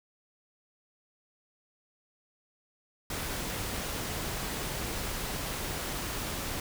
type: noise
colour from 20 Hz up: pink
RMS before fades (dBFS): -35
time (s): 3.1-6.6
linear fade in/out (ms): 2
effects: none